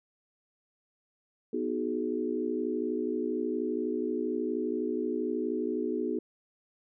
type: chord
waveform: sine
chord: G# minor seventh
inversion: first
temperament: equal with one note detuned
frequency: 246.9 / 311.1 / 370 / 422.6 Hz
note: B3 / D#4 / F#4 / G#4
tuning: 0 / 0 / 0 / +30 cents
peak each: -34 dBFS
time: 1.53-6.19 s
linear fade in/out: 5 ms
effects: none